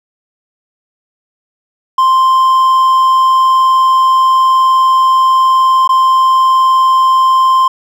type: tone with dropouts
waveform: triangle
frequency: 1046.5 Hz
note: C6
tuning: in tune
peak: -4 dBFS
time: 1.98-7.68 s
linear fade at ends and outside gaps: 5 ms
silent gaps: 5.877-5.891 s
effects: none